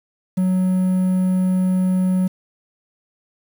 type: tone with quantisation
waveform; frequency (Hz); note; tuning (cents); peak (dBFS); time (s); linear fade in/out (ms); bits
triangle; 185; F#3; 0; -13; 0.37-2.28; 10; 7
effects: none